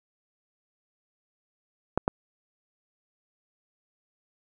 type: clicks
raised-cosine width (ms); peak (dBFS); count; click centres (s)
1; -9; 2; 1.976 / 2.079
effects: none